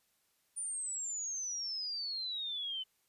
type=exponential sweep; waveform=sine; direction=down; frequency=9397 to 3024 Hz; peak=-36 dBFS; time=0.56-2.84 s; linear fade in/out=20 ms; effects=white hiss -75 dBFS RMS until 3.08 s + resampled to 32000 Hz